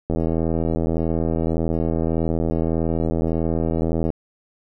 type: click train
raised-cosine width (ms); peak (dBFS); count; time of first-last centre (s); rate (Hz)
2; -9; 328; 0.1-4.102; 81.7
effects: none